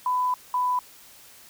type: tone pair in turn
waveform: sine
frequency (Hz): 1000 / 996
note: B5 / B5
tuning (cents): +21 / +14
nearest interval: unison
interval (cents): 7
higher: first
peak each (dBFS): -21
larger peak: neither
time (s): 0.06-0.34 / 0.54-0.79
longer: first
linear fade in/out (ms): 2
effects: white hiss -50 dBFS RMS until 1.49 s